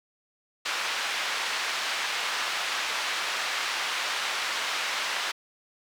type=band-pass noise; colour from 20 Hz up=pink; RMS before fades=-30 dBFS; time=0.65-5.32 s; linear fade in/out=10 ms; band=1200 to 4500 Hz; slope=12 dB/octave; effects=none